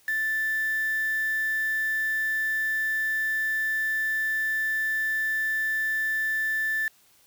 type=tone with quantisation; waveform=sine; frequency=1760 Hz; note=A6; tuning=in tune; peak=-24 dBFS; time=0.08-6.88 s; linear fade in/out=2 ms; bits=6; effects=white hiss -60 dBFS RMS until 7.26 s